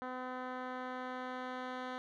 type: tone with low-pass filter sweep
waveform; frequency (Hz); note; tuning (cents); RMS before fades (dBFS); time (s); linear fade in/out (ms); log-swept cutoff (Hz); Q
10% pulse; 254.2; C4; -50; -42; 0.02-1.98; 0; 1600 to 2900; 1
effects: none